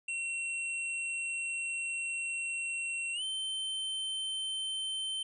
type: tone with pitch glide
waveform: square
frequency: 2725 to 3094 Hz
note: F7 to G7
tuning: -43 to -23 cents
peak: -34 dBFS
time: 0.08-5.23 s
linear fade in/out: 5 ms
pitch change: +220 cents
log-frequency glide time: 3.13-3.23 s
effects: resampled to 24000 Hz